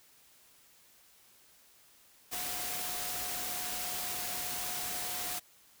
sine tone in noise, 723 Hz, F#5, 40 cents flat, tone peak -46 dBFS, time 2.31-5.4 s, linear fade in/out 20 ms, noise white, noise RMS -37 dBFS, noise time 2.31-5.4 s, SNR -12 dB, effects white hiss -62 dBFS RMS until 5.8 s

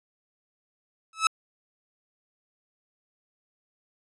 sawtooth tone with exponential growth, 1300 Hz, E6, 24 cents flat, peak -11 dBFS, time 1.13-1.27 s, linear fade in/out 2 ms, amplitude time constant 29 ms, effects resampled to 24000 Hz

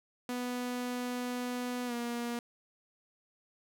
sawtooth tone with pitch glide, 246.9 to 237.8 Hz, B3 to A#3, 0 to +35 cents, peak -30 dBFS, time 0.29-2.39 s, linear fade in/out 2 ms, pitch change -65 cents, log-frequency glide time 1.86-1.93 s, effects none

